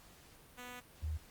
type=tone pair in turn; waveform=5% pulse / sine; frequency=246.9 / 77.77 Hz; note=B3 / D#2; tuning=0 / 0 cents; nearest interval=octave + minor sixth; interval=2000 cents; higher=first; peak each=-35 / -35 dBFS; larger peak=neither; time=0.57-0.81 / 1.02-1.18 s; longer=first; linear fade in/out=20 ms; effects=pink hiss -60 dBFS RMS until 1.3 s + Opus 48 kbps